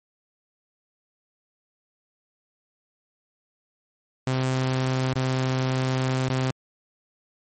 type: tone with dropouts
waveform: sawtooth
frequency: 130.1 Hz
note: C3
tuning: 9 cents flat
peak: -18 dBFS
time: 4.27-6.51 s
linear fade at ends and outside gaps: 2 ms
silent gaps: 5.135-5.157 / 6.288-6.3 s
effects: MP3 32 kbps